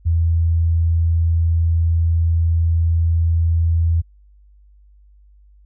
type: tone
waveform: sine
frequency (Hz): 83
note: E2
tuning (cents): +12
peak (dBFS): -13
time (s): 0.05-4.02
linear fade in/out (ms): 20
effects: added 50 Hz sine -46 dBFS peak until 5.65 s